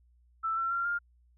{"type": "tone with pitch steps", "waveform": "sine", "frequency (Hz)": [1325, 1351.3, 1378.1, 1405.4], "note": ["E6", "E6", "F6", "F6"], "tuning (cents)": [9, 43, -23, 10], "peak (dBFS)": -28, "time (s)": [0.43, 0.99], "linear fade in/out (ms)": 20, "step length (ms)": 140, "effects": ["added 60 Hz sine -61 dBFS peak until 1.37 s"]}